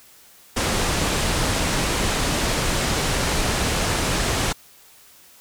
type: low-pass noise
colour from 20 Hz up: pink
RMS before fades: -22 dBFS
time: 0.56-4.53 s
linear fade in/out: 10 ms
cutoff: 9900 Hz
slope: 24 dB/octave
effects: white hiss -50 dBFS RMS until 5.4 s